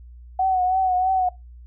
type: tone with vibrato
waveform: sine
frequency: 745 Hz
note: F#5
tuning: 12 cents sharp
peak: -17 dBFS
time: 0.39-1.29 s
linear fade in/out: 5 ms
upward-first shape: triangle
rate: 3.1 Hz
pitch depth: 51 cents each way
effects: noise-tail reverb RT60 0.2 s tail -21 dB re dry + added 60 Hz sine -40 dBFS peak until 1.66 s